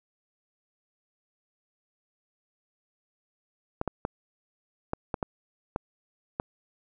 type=clicks; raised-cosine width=1 ms; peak=-14 dBFS; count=8; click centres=3.814 / 3.877 / 4.051 / 4.934 / 5.142 / 5.228 / 5.761 / 6.399 s; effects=none